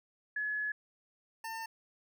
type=tone pair in turn; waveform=sine / 25% pulse; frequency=1700 / 900.5 Hz; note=G#6 / A5; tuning=+40 / +40 cents; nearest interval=major seventh; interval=1100 cents; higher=first; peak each=-32 / -35 dBFS; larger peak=first; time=0.36-0.72 / 1.44-1.66 s; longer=first; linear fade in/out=5 ms; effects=none